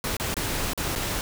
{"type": "noise with dropouts", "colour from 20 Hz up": "pink", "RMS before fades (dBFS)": -28, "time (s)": [0.04, 1.21], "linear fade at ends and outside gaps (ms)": 1, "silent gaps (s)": [[0.168, 0.198], [0.342, 0.367], [0.734, 0.776], [0.953, 0.959]], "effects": []}